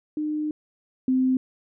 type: tone pair in turn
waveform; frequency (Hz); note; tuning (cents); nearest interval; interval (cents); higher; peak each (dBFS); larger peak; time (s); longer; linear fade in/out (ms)
sine; 303.7 / 258.6; D#4 / C4; -42 / -20; minor third; 278; first; -24 / -18; second; 0.17-0.51 / 1.08-1.37; first; 2
effects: none